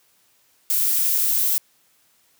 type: noise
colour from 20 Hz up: violet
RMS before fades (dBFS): -20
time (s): 0.7-1.58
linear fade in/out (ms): 0
effects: white hiss -61 dBFS RMS until 2.39 s + high-pass 80 Hz 12 dB/octave